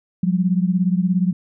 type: beating tone pair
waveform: sine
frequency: 178.2 / 195.2 Hz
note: F3 / G3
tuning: +35 / -7 cents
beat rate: 17 Hz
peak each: -17 / -20 dBFS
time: 0.23-1.33 s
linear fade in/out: 5 ms
effects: none